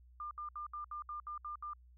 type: tone bursts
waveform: sine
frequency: 1200 Hz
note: D6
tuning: 37 cents sharp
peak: -40 dBFS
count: 9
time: 0.2-1.734 s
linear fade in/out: 2 ms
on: 110 ms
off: 68 ms
effects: added 61 Hz sine -58 dBFS peak until 1.97 s